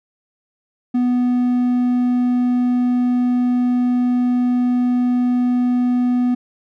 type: tone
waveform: triangle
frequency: 246.9 Hz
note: B3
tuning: in tune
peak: -12 dBFS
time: 0.94-6.35 s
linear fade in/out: 10 ms
effects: none